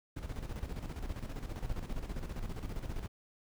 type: noise with tremolo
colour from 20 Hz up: brown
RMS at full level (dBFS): -37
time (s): 0.16-3.08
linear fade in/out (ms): 10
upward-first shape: square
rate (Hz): 15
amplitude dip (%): 60
effects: none